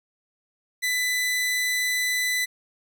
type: tone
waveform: sawtooth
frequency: 1997 Hz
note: B6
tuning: 19 cents sharp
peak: -19 dBFS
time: 0.82-2.46 s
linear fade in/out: 20 ms
effects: none